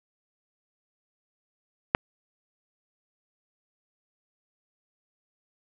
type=click; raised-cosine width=0.5 ms; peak=-3 dBFS; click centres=1.949 s; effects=none